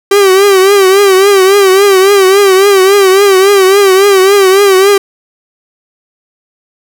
45% pulse tone with vibrato, 390 Hz, G4, 9 cents flat, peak -3 dBFS, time 0.11-4.98 s, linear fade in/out 5 ms, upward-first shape triangle, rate 3.6 Hz, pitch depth 95 cents each way, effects none

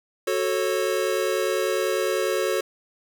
square chord, F# minor, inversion none, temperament equal with one note detuned, 370 / 440 / 546.4 Hz, F#4 / A4 / C#5, 0 / 0 / -25 cents, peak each -27 dBFS, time 0.27-2.61 s, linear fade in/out 5 ms, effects none

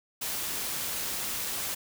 white noise, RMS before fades -33 dBFS, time 0.21-1.75 s, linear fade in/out 10 ms, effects none

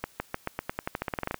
accelerating click train, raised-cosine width 0.5 ms, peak -14 dBFS, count 17, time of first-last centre 0.04-1.344 s, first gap 160 ms, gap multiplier 0.9, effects white hiss -58 dBFS RMS until 1.39 s

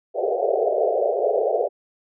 pink band-pass noise, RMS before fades -21 dBFS, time 0.14-1.69 s, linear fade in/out 50 ms, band 390 to 730 Hz, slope 96 dB/octave, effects none

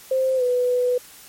sine tone with pitch glide, 523.3 to 495.1 Hz, C5 to B4, 0 to +4 cents, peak -17 dBFS, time 0.11-0.98 s, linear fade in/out 5 ms, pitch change -96 cents, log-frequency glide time 0.36-0.43 s, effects white hiss -45 dBFS RMS until 1.28 s + MP3 64 kbps

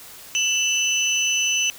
sine tone cluster, 2667 / 2970 / 6050 Hz, E7 / F#7 / F#8, +20 / +6 / +38 cents, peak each -23 dBFS, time 0.35-1.7 s, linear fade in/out 0 ms, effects white hiss -42 dBFS RMS until 1.78 s

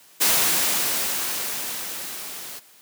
white noise with level ramp, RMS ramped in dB -18 to -37 dBFS, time 0.2-2.6 s, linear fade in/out 20 ms, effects white hiss -52 dBFS RMS until 2.81 s + high-pass 150 Hz 12 dB/octave

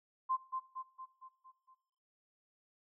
sine tone with echo, 1044 Hz, C6, 4 cents flat, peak -30 dBFS, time 0.29-0.37 s, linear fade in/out 20 ms, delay 230 ms, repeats 6, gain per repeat -5 dB, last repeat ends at 1.75 s, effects noise-tail reverb RT60 0.8 s tail -18 dB re dry

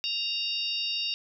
harmonic tone with a mistuned harmonic, 932.3 Hz, A#5, in tune, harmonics 3 / 4 / 5 / 6, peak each -31 / -33 / -35 / -37 dBFS, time 0.04-1.14 s, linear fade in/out 0 ms, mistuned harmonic 6, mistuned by -56 cents, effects none

